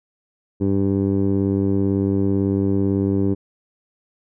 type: tone with low-pass filter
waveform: 15% pulse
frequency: 98 Hz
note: G2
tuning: in tune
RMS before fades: -19 dBFS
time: 0.6-3.35 s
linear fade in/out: 20 ms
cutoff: 380 Hz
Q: 1.7
effects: none